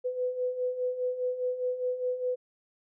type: beating tone pair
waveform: sine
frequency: 497.6 / 502.5 Hz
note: B4 / B4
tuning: +13 / +30 cents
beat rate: 4.9 Hz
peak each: -35 / -29 dBFS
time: 0.04-2.36 s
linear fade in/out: 20 ms
effects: none